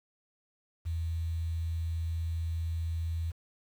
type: tone with quantisation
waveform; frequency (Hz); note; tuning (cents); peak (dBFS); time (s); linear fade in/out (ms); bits
sine; 82.41; E2; 0; -30; 0.85-3.32; 20; 9
effects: none